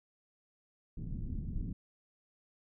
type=low-pass noise; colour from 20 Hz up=pink; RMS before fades=-38 dBFS; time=0.97-1.73 s; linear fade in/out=5 ms; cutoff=230 Hz; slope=24 dB/octave; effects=none